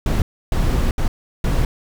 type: noise bursts at uneven times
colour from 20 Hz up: brown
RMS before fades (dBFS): -17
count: 4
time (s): 0.06-0.22 / 0.52-0.91 / 0.98-1.08 / 1.44-1.65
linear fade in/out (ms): 2
effects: none